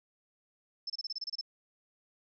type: tone bursts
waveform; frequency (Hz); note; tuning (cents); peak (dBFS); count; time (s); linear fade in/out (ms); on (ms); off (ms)
sine; 5274; E8; 0; -34; 10; 0.87-1.412; 5; 29; 28
effects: none

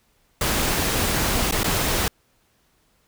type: noise with dropouts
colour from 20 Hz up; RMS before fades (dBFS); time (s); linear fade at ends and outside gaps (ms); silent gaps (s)
pink; -22; 0.41-2.08; 2; 1.511-1.523 / 1.633-1.643
effects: pink hiss -64 dBFS RMS until 3.07 s

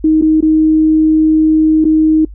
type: tone with dropouts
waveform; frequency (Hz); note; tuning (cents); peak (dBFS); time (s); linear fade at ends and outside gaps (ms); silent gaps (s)
sine; 313.3; D#4; +12; -6; 0.04-2.25; 5; 0.214-0.221 / 0.407-0.425 / 1.844-1.851
effects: noise-tail reverb RT60 0.1 s tail -25 dB re dry + added 50 Hz sine -28 dBFS peak until 2.34 s

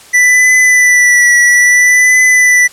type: tone with vibrato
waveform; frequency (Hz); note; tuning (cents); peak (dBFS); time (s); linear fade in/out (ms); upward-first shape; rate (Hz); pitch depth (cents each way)
square; 1975.5; B6; 0; -5; 0.13-2.68; 20; triangle; 0.6; 33
effects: white hiss -37 dBFS RMS until 2.72 s + low-pass 10000 Hz 12 dB/octave

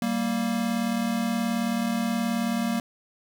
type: tone pair together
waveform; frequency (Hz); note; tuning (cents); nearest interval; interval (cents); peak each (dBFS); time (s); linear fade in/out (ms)
square; 194.34 / 233.1; G3 / A#3; -15 / 0; minor third; 315; -30 / -26; 0.02-2.8; 2
effects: none

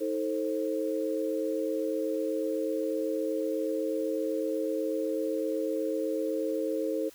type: chord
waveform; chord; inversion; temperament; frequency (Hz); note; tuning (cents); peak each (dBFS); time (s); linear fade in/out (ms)
sine; A diminished; second; just; 316.8 / 440 / 528; Eb4 / A4 / C5; +31 / 0 / +16; -32; 0-7.1; 20
effects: white hiss -55 dBFS RMS until 7.14 s

